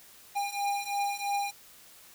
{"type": "beating tone pair", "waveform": "square", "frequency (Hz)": [805, 808], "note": ["G5", "G#5"], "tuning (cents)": [46, -48], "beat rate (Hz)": 3, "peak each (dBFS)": [-34, -32], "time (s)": [0.35, 1.52], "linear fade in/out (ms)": 20, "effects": ["white hiss -54 dBFS RMS until 2.14 s"]}